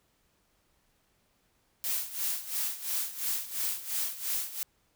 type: noise with tremolo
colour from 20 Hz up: blue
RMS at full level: -30 dBFS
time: 1.84-4.63 s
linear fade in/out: 0 ms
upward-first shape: sine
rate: 2.9 Hz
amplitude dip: 80%
effects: pink hiss -71 dBFS RMS until 4.95 s